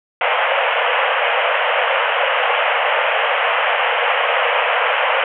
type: band-pass noise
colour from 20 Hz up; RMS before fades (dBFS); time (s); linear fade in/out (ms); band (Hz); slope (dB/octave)
pink; -17; 0.21-5.24; 2; 480 to 3100; 96
effects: none